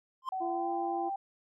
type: tone with exponential growth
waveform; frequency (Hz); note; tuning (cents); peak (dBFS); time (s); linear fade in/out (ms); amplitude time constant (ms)
triangle; 1046.5; C6; 0; -26; 0.22-0.29; 2; 15
type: tone with pitch glide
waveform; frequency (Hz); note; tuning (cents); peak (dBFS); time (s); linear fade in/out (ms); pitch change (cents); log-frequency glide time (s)
sine; 755 to 784.8; F#5 to G5; +35 to +2; -32; 0.32-1.16; 5; +67; 0.49-0.69
type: harmonic tone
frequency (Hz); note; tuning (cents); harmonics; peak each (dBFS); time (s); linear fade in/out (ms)
341.2; F4; -40; 1 / 2 / 3; -35 / -41 / -45; 0.4-1.1; 20
effects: none